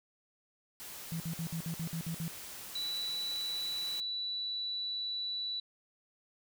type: noise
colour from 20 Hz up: white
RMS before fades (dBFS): -46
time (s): 0.8-4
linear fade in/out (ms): 0
type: tone bursts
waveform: sine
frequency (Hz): 164.81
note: E3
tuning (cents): 0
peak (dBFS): -34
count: 9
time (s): 1.12-2.28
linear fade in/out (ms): 0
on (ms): 80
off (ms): 55
type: tone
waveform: sine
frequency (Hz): 3951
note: B7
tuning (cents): 0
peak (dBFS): -34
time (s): 2.75-5.6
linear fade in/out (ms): 5
effects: none